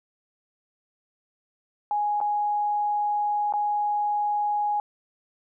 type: tone with dropouts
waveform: sine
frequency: 830.6 Hz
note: G#5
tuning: in tune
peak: -22 dBFS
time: 1.91-4.8 s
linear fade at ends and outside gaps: 1 ms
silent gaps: 2.203-2.212 / 3.525-3.537 s
effects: none